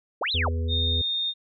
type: linear two-way sweep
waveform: sine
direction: up then down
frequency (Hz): 264.9 to 4186 to 392.3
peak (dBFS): -24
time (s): 0.21-0.49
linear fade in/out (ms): 5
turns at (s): 0.32
type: harmonic tone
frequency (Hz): 82.41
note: E2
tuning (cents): 0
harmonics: 1 / 3 / 5 / 6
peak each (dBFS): -24 / -37 / -39 / -40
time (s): 0.34-1.02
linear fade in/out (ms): 10
type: tone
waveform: sine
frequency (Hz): 3663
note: A#7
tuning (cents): -31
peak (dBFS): -24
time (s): 0.68-1.34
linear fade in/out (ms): 50
effects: none